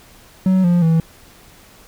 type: tone with pitch steps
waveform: triangle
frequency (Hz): 187.4 / 174.85 / 163.14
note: F#3 / F3 / E3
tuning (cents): +22 / +2 / -18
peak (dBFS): -9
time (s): 0.46-1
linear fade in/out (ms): 2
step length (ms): 180
effects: pink hiss -46 dBFS RMS until 1.87 s